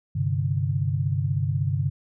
sine chord, G suspended fourth, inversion none, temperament just, 98 / 130.67 / 147 Hz, G2 / C3 / D3, 0 / -2 / +2 cents, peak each -26 dBFS, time 0.15-1.9 s, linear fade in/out 10 ms, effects none

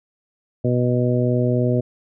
harmonic tone, 123.47 Hz, B2, in tune, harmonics 1 / 2 / 3 / 4 / 5, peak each -19 / -22 / -24 / -25 / -26 dBFS, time 0.64-1.81 s, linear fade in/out 10 ms, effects none

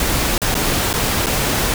pink noise with dropouts, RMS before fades -18 dBFS, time 0-1.74 s, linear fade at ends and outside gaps 2 ms, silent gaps 0.38-0.417 / 0.543-0.551 / 0.93-0.938 / 1.261-1.267 s, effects none

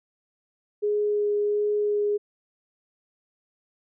sine tone with vibrato, 415.3 Hz, G#4, in tune, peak -21 dBFS, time 0.82-2.18 s, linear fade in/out 20 ms, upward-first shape sine, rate 1.4 Hz, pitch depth 8 cents each way, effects none

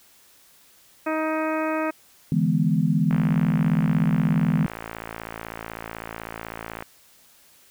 harmonic tone, 314.3 Hz, D#4, 18 cents sharp, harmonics 1 / 2 / 3 / 4 / 5 / 6 / 7 / 8, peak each -26 / -27 / -32 / -31 / -35 / -38 / -40 / -37 dBFS, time 1.06-1.91 s, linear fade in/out 10 ms
sine chord, E dominant seventh, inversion third, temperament equal with one note detuned, 147.77 / 164.81 / 207.7 / 246.9 Hz, D3 / E3 / G#3 / B3, +11 / 0 / 0 / 0 cents, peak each -25 / -21 / -24 / -26 dBFS, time 2.32-4.66 s, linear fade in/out 2 ms
click train, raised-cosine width 0.5 ms, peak -17 dBFS, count 209, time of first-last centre 3.11-6.824 s, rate 56 Hz
effects white hiss -55 dBFS RMS until 7.7 s

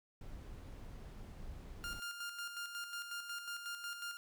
brown noise, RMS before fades -49 dBFS, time 0.21-2 s, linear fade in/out 2 ms
sawtooth tone with tremolo, 1404 Hz, F6, 9 cents sharp, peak -37 dBFS, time 1.84-4.17 s, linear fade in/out 0 ms, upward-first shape square, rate 5.5 Hz, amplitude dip 50%
effects none

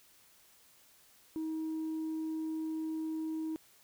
sine tone, 317.2 Hz, D#4, 33 cents sharp, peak -32 dBFS, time 1.36-3.56 s, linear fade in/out 0 ms, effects tanh soft clip ceiling -32 dBFS + white hiss -63 dBFS RMS until 3.83 s

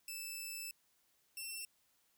10% pulse tone pair in turn, 2637 / 2697 Hz, E7 / E7, 0 / +39 cents, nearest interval unison, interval 39 cents, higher second, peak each -34 / -34 dBFS, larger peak neither, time 0.08-0.71 / 1.37-1.65 s, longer first, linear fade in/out 2 ms, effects white hiss -75 dBFS RMS until 2.17 s

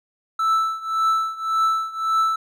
triangle tone with tremolo, 1318.5 Hz, E6, in tune, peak -13 dBFS, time 0.39-2.36 s, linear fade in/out 5 ms, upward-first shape triangle, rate 1.8 Hz, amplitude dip 90%, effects none

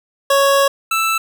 25% pulse tone pair in turn, 554.4 / 1322.8 Hz, C#5 / E6, 0 / +6 cents, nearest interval octave + minor third, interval 1506 cents, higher second, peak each -7 / -11 dBFS, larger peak first, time 0.3-0.68 / 0.91-1.18 s, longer first, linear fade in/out 5 ms, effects none

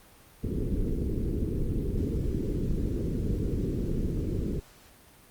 pink low-pass noise, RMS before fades -29 dBFS, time 0.43-4.6 s, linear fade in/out 10 ms, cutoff 440 Hz, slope 48 dB/octave, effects pink hiss -55 dBFS RMS until 5.3 s + Opus 32 kbps

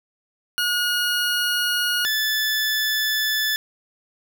20% pulse tone pair in turn, 1443 / 1740 Hz, F#6 / A6, -44 / -20 cents, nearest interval minor third, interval 324 cents, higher second, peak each -15 dBFS, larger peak neither, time 0.58-2.05 / 2.05-3.56 s, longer second, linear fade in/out 0 ms, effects none

